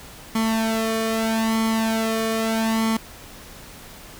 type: tone with flanger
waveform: sawtooth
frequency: 223.1 Hz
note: A3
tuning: 24 cents sharp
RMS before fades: -22 dBFS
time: 0.35-2.97 s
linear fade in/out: 5 ms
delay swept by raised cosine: 0.93 to 1.7 ms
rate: 0.79 Hz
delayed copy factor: +0.75
effects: pink hiss -42 dBFS RMS until 4.19 s